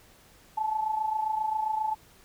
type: tone with amplitude modulation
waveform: sine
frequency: 868 Hz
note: A5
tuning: 24 cents flat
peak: -23 dBFS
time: 0.57-1.95 s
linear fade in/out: 10 ms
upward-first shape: sine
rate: 27.5 Hz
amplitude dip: 65%
effects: pink hiss -57 dBFS RMS until 2.24 s